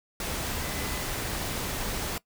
sine tone in noise, 2013 Hz, B6, 33 cents sharp, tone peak -43 dBFS, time 0.63-1.03 s, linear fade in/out 2 ms, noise pink, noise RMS -32 dBFS, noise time 0.2-2.18 s, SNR -14 dB, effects noise-tail reverb RT60 0.1 s tail -20 dB re dry

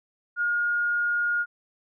sine tone, 1427 Hz, F6, 37 cents sharp, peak -22 dBFS, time 0.36-1.46 s, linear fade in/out 50 ms, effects none

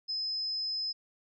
sine tone, 5100 Hz, D#8, 42 cents sharp, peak -31 dBFS, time 0.08-0.93 s, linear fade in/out 20 ms, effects none

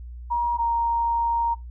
sine tone pair in turn, 950 / 932.6 Hz, A#5 / A#5, +33 / +1 cents, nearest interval unison, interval 32 cents, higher first, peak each -20 dBFS, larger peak neither, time 0.3-0.58 / 0.58-1.55 s, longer second, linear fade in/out 20 ms, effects noise-tail reverb RT60 0.2 s tail -23 dB re dry + added 60 Hz sine -35 dBFS peak until 1.7 s

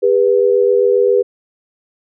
sine tone pair together, 401.9 / 489.4 Hz, G4 / B4, +43 / -16 cents, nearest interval minor third, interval 341 cents, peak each -12 dBFS, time 0.02-1.23 s, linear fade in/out 20 ms, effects none

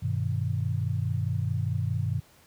sine chord, G augmented, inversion none, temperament equal with one note detuned, 98 / 122.76 / 155.56 Hz, G2 / B2 / D#3, 0 / -10 / 0 cents, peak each -28 / -29 / -32 dBFS, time 0.02-2.2 s, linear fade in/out 10 ms, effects pink hiss -58 dBFS RMS until 2.46 s + high-pass 60 Hz 12 dB/octave

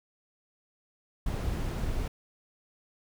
brown noise, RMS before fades -31 dBFS, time 1.26-2.08 s, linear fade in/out 5 ms, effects none

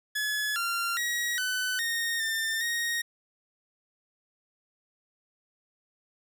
sawtooth tone with pitch steps, 1704 / 1382 / 1904 / 1505 / 1851 / 1796 / 1868 Hz, G#6 / F6 / A#6 / F#6 / A#6 / A6 / A#6, +44 / -19 / +36 / +29 / -13 / +35 / +3 cents, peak -24 dBFS, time 0.15-3.02 s, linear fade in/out 10 ms, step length 410 ms, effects none

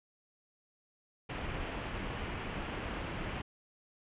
pink low-pass noise, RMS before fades -39 dBFS, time 1.29-3.42 s, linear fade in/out 10 ms, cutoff 3200 Hz, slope 48 dB/octave, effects resampled to 8000 Hz

